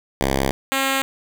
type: tone pair in turn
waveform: 5% pulse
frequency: 67.4 / 269.6 Hz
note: C#2 / C#4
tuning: -48 / -48 cents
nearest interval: 2 octaves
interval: 2400 cents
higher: second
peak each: -7 dBFS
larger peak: neither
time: 0.21-0.51 / 0.72-1.02 s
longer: neither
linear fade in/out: 0 ms
effects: none